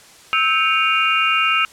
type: tone cluster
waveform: sine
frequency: 1300 / 1570 / 2231 / 2452 / 2789 Hz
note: E6 / G6 / C#7 / D#7 / F7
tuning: -24 / +2 / +11 / -26 / -3 cents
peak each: -18 / -27 / -25 / -21 / -19 dBFS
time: 0.33-1.65 s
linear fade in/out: 0 ms
effects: white hiss -45 dBFS RMS until 1.72 s + low-pass 9000 Hz 12 dB/octave